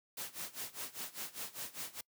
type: noise with tremolo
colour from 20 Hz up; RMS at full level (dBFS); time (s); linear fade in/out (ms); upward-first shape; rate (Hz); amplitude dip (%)
white; -41; 0.17-2.01; 5; sine; 5; 90
effects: noise-tail reverb RT60 0.1 s tail -26 dB re dry + high-pass 100 Hz 12 dB/octave